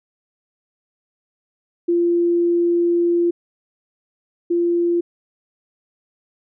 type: tone pair in turn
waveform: sine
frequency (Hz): 344.6 / 344.6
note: F4 / F4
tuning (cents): -23 / -23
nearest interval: unison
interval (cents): 0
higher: neither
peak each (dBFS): -14 / -15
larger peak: first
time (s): 1.88-3.31 / 4.5-5.01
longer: first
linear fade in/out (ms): 10
effects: none